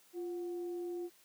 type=tone with frequency modulation; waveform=sine; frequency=349.2 Hz; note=F4; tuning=in tune; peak=-37 dBFS; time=0.13-1.1 s; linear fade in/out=50 ms; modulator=387 Hz; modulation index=0.26; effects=white hiss -65 dBFS RMS until 1.24 s + high-pass 150 Hz 12 dB/octave